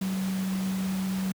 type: tone in noise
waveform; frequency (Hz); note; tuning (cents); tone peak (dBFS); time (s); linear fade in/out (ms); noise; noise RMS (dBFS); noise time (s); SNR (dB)
sine; 189.7; F#3; +43; -26; 0.01-1.32; 5; pink; -39; 0.01-1.32; +10
effects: high-pass 100 Hz 12 dB/octave